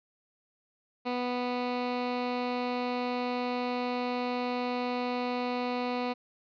15% pulse tone, 246.9 Hz, B3, in tune, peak -23 dBFS, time 1.05-6.14 s, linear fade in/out 20 ms, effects resampled to 11025 Hz

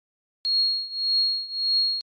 sine tone with tremolo, 4291 Hz, C8, 43 cents sharp, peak -17 dBFS, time 0.45-2.01 s, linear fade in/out 0 ms, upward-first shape triangle, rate 1.7 Hz, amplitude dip 90%, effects MP3 48 kbps

